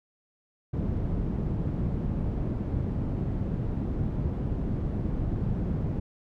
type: low-pass noise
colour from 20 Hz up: white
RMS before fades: -29 dBFS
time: 0.73-6 s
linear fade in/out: 10 ms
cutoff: 170 Hz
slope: 12 dB/octave
effects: none